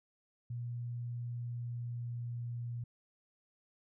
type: tone with pitch glide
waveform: sine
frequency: 120 to 119.24 Hz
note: B2 to A#2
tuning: -49 to +40 cents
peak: -37 dBFS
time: 0.5-2.84 s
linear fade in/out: 5 ms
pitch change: -11 cents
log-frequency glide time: 1.33-2.71 s
effects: none